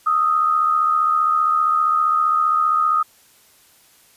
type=tone pair together; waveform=sine; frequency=1244.5 / 1319.7 Hz; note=D#6 / E6; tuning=0 / +2 cents; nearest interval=minor second; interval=102 cents; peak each=-15 / -23 dBFS; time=0.06-3.03 s; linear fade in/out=10 ms; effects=white hiss -53 dBFS RMS until 4.16 s + resampled to 32000 Hz